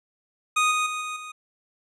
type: tone with level steps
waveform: 25% pulse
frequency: 1242 Hz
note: D#6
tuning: 3 cents flat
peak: -15 / -18 / -24 / -26 / -32 dBFS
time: 0.56-1.32 s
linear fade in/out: 10 ms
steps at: 0.71 / 0.86 / 1.01 / 1.16 s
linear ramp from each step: 5 ms
effects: resampled to 24000 Hz